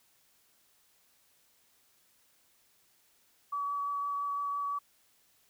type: tone with vibrato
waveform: sine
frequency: 1140 Hz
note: C#6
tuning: 48 cents sharp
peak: -31 dBFS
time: 3.52-4.79 s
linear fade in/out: 10 ms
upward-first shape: triangle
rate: 5.9 Hz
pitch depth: 12 cents each way
effects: white hiss -68 dBFS RMS until 5.49 s